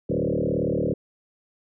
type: tone with frequency modulation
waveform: sine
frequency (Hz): 329.6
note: E4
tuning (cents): 0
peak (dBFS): -21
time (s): 0.09-0.94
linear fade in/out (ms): 10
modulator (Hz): 37.7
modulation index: 5.7
effects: none